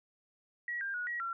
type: tone with pitch steps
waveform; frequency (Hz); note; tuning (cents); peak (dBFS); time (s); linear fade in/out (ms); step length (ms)
sine; 1917 / 1595 / 1457 / 1910 / 1364; A#6 / G6 / F#6 / A#6 / F6; +48 / +30 / -27 / +42 / -41; -34; 0.68-1.33; 2; 130
effects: none